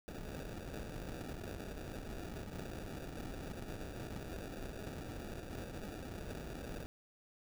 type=noise with sample-and-hold; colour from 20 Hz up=pink; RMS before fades=-45 dBFS; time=0.08-6.86 s; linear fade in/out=0 ms; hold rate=1050 Hz; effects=none